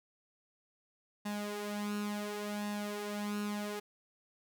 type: tone with flanger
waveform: sawtooth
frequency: 207.1 Hz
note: G#3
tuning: 5 cents flat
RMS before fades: -38 dBFS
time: 1.25-3.8 s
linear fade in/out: 10 ms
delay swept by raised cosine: 1.1 to 4.1 ms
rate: 0.7 Hz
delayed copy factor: +0.65
effects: none